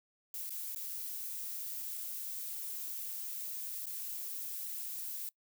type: noise with dropouts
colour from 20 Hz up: violet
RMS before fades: -41 dBFS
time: 0.34-5.29 s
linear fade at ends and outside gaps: 1 ms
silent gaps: 0.495-0.505 / 0.748-0.76 / 3.857-3.867 s
effects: noise-tail reverb RT60 0.1 s tail -23 dB re dry